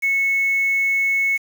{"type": "tone with quantisation", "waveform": "sine", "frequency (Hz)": 2200, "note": "C#7", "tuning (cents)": -14, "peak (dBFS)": -16, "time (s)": [0.02, 1.38], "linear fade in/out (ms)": 20, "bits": 6, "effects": []}